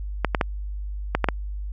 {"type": "clicks", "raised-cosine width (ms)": 0.5, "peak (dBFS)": -4, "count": 6, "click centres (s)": [0.247, 0.348, 0.412, 1.15, 1.243, 1.287], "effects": ["added 50 Hz sine -28 dBFS peak until 1.72 s"]}